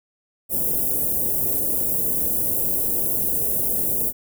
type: band-stop noise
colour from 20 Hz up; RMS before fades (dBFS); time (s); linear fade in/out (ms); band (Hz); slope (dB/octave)
white; -22; 0.49-4.13; 50; 560 to 11000; 24
effects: none